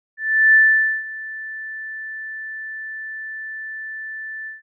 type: tone with ADSR envelope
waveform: sine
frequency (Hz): 1760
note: A6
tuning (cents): 0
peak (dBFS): -8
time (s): 0.17-4.62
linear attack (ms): 370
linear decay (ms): 490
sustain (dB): -20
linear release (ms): 150
effects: none